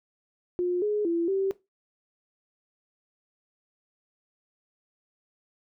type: tone with pitch steps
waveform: sine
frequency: 356.4 / 418.9 / 337.8 / 387.6 Hz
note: F4 / G#4 / E4 / G4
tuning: +35 / +15 / +42 / -20 cents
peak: -23 dBFS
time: 0.59-1.51 s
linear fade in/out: 0 ms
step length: 230 ms
effects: noise-tail reverb RT60 0.2 s tail -17 dB re dry